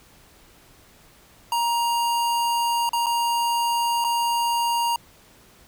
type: tone with dropouts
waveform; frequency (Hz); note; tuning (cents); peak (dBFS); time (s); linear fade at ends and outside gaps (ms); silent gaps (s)
square; 940; A#5; +14; -21; 1.52-4.96; 2; 2.892-2.932 / 3.061-3.066 / 4.042-4.046
effects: pink hiss -53 dBFS RMS until 5.67 s